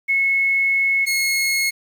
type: tone pair in turn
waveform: sine / sawtooth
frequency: 2188 / 2168 Hz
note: C#7 / C#7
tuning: -23 / -39 cents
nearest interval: unison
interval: 16 cents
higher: first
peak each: -15 / -14 dBFS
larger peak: second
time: 0.08-1.06 / 1.06-1.71 s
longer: first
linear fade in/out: 20 ms
effects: 8-bit

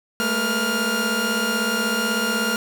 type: tone cluster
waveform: sawtooth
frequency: 209.3 / 225.5 / 488.8 / 1406 Hz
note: G#3 / A3 / B4 / F6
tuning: +14 / +43 / -18 / +11 cents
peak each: -25 / -22 / -26 / -19 dBFS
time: 0.2-2.56 s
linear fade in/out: 0 ms
effects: none

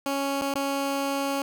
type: tone with dropouts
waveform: 15% pulse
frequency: 277.1 Hz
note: C#4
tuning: 1 cent flat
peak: -19 dBFS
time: 0.06-1.42 s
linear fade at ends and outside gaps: 1 ms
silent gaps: 0.414-0.42 / 0.54-0.555 s
effects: none

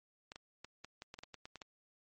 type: clicks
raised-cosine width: 0.2 ms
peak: -30 dBFS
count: 12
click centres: 0.319 / 0.359 / 0.646 / 0.846 / 1.021 / 1.141 / 1.189 / 1.235 / 1.343 / 1.455 / 1.557 / 1.618 s
effects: MP3 32 kbps

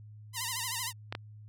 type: tone with vibrato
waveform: 5% pulse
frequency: 970 Hz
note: B5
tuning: 31 cents flat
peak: -21 dBFS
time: 0.33-0.93 s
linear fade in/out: 50 ms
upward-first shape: sine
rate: 13 Hz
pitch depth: 120 cents each way
type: clicks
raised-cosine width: 0.3 ms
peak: -19 dBFS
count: 2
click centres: 1.125 / 1.151 s
effects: added 106 Hz sine -47 dBFS peak until 1.48 s

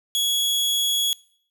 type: tone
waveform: sawtooth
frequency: 3349 Hz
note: G#7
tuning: 14 cents sharp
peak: -17 dBFS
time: 0.15-1.13 s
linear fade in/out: 0 ms
effects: noise-tail reverb RT60 0.6 s tail -23 dB re dry

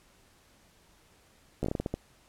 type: slowing click train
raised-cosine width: 2 ms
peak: -17 dBFS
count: 9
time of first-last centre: 1.63-1.94 s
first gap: 14 ms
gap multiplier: 1.28
effects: pink hiss -62 dBFS RMS until 2.28 s + low-pass 12000 Hz 12 dB/octave

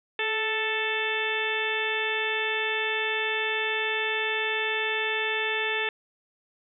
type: harmonic tone with a mistuned harmonic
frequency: 440 Hz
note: A4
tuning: in tune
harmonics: 1 / 2 / 3 / 4 / 5 / 6 / 7 / 8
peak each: -32 / -35 / -39 / -30 / -34 / -31 / -39 / -35 dBFS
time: 0.19-5.89 s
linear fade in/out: 2 ms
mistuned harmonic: 1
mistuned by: -27 cents
effects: none

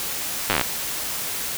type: slowing click train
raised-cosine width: 0.3 ms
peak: -3 dBFS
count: 10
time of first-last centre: 0.5-0.612 s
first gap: 9 ms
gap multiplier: 1.08
effects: white hiss -28 dBFS RMS until 1.57 s

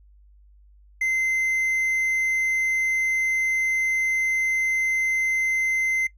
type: tone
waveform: triangle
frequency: 2070 Hz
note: C7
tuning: 19 cents flat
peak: -19 dBFS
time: 1.01-6.07 s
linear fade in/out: 5 ms
effects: noise-tail reverb RT60 0.1 s tail -19 dB re dry + added 50 Hz sine -50 dBFS peak until 6.17 s

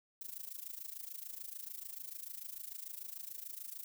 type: noise with amplitude modulation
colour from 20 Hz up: violet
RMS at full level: -43 dBFS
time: 0.21-3.84 s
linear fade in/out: 2 ms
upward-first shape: sine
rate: 26.8 Hz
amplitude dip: 85%
effects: none

